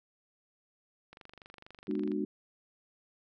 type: click train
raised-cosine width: 0.3 ms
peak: -34 dBFS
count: 25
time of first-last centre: 1.13-2.118 s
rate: 24.3 Hz
type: chord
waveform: sine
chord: G# half-diminished seventh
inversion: none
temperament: equal with one note detuned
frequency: 207.7 / 246.9 / 299.8 / 370 Hz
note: G#3 / B3 / D4 / F#4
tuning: 0 / 0 / +36 / 0 cents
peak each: -35 / -40 / -34 / -36 dBFS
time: 1.88-2.25 s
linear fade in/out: 5 ms
effects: none